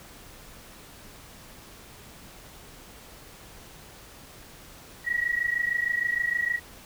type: tone pair together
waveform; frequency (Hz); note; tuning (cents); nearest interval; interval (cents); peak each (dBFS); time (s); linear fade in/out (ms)
sine; 1901 / 1927.5; A#6 / B6; +33 / -43; unison; 24; -27 / -27; 5.04-6.6; 50
effects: pink hiss -48 dBFS RMS until 6.85 s